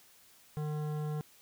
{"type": "tone with hard clipping", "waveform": "sine", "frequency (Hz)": 151.2, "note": "D#3", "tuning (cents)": -49, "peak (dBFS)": -35, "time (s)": [0.57, 1.21], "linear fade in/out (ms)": 0, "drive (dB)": 14, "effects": ["white hiss -61 dBFS RMS until 1.41 s"]}